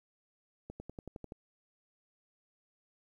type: accelerating click train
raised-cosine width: 2 ms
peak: -30 dBFS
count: 8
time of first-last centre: 0.7-1.321 s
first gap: 100 ms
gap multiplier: 0.96
effects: 11-bit